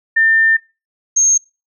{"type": "tone pair in turn", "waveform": "sine", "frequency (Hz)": [1800, 6437], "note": ["A6", "G8"], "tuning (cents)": [39, 45], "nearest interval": "octave + minor seventh", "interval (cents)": 2206, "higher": "second", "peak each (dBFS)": -9, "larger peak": "neither", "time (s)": [[0.16, 0.57], [1.16, 1.38]], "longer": "first", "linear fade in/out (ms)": 10, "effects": ["noise-tail reverb RT60 0.3 s tail -25 dB re dry"]}